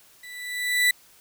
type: tone with level ramp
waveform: 35% pulse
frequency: 1975.5 Hz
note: B6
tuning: in tune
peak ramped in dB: -39 to -14 dBFS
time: 0.23-0.91 s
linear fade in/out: 5 ms
effects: white hiss -55 dBFS RMS until 1.2 s